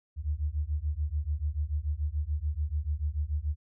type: beating tone pair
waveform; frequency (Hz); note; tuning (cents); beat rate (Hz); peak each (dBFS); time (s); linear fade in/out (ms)
sine; 71.5 / 78.4; D2 / D#2; -46 / +14; 6.9; -31; 0.16-3.56; 50
effects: none